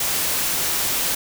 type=noise; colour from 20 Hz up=white; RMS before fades=-22 dBFS; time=0-1.15 s; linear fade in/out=5 ms; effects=none